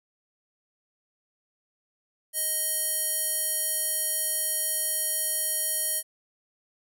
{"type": "tone with band-pass filter", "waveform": "square", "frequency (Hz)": 626, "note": "D#5", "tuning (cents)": 10, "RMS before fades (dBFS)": -28, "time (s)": [2.33, 6.03], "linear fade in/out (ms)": 50, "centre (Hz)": 11000, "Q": 4.2, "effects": []}